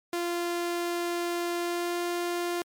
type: tone with pitch glide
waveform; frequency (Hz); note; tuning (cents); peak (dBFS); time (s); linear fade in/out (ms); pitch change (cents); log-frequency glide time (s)
sawtooth; 346.3 to 348.7; F4 to F4; -15 to -3; -24; 0.13-2.62; 2; +12; 1.58-2
effects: MP3 96 kbps